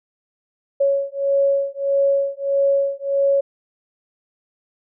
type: beating tone pair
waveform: sine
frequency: 554.4 / 556 Hz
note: C#5 / C#5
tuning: 0 / +5 cents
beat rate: 1.6 Hz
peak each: -19 dBFS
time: 0.8-3.41 s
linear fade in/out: 10 ms
effects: none